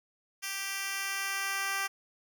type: tone with high-pass filter sweep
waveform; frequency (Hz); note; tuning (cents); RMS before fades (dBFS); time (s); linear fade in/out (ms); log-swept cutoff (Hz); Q
10% pulse; 392; G4; 0; -34; 0.42-1.88; 20; 2700 to 1100; 0.75
effects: none